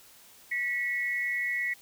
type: tone pair together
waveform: sine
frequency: 1943.1 / 2192 Hz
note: B6 / C#7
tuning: -29 / -20 cents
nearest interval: major second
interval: 209 cents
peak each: -29 / -32 dBFS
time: 0.51-1.74 s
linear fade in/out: 10 ms
effects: white hiss -55 dBFS RMS until 1.81 s